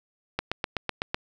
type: click train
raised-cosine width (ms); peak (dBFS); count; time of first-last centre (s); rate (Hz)
0.3; -10; 7; 0.39-1.145; 7.95
effects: none